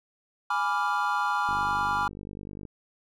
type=chord; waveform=triangle; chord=G# diminished seventh; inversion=none; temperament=equal; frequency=830.6 / 987.8 / 1174.7 / 1396.9 Hz; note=G#5 / B5 / D6 / F6; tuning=0 / 0 / 0 / 0 cents; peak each=-28 dBFS; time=0.5-2.08 s; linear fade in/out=5 ms
type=click train; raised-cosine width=3 ms; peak=-28 dBFS; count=59; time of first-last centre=1.49-2.652 s; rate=49.9 Hz
effects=none